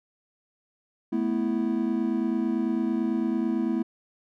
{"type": "chord", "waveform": "triangle", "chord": "A suspended second", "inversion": "none", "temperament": "equal with one note detuned", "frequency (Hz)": [217.9, 246.9, 329.6], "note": ["A3", "B3", "E4"], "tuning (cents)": [-17, 0, 0], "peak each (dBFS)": -26, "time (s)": [1.12, 3.83], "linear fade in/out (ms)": 10, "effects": []}